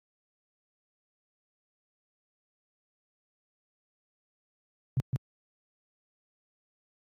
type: tone with echo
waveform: sine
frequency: 130 Hz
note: C3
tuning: 11 cents flat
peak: -22 dBFS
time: 4.97-5 s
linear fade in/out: 0 ms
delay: 160 ms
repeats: 1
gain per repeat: -2 dB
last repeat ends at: 5.16 s
effects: high-pass 80 Hz 12 dB/octave + AAC 64 kbps